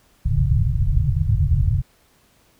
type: low-pass noise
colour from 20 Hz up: white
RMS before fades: -18 dBFS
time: 0.25-1.82 s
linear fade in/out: 10 ms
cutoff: 150 Hz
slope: 96 dB/octave
effects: pink hiss -58 dBFS RMS until 2.59 s